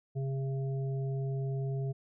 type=harmonic tone; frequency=135.1 Hz; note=C#3; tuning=44 cents flat; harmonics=1 / 3 / 5; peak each=-31 / -41 / -48 dBFS; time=0.15-1.93 s; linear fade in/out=20 ms; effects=none